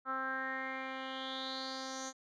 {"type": "tone with low-pass filter sweep", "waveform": "10% pulse", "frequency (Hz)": 263.8, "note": "C4", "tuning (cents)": 14, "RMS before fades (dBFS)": -40, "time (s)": [0.05, 2.13], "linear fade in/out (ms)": 50, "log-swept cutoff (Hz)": [1300, 6500], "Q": 6.1, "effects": []}